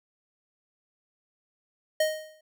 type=tone with exponential decay; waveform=square; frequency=622.3 Hz; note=D#5; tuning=in tune; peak=-20 dBFS; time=2-2.41 s; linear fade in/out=5 ms; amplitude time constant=89 ms; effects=none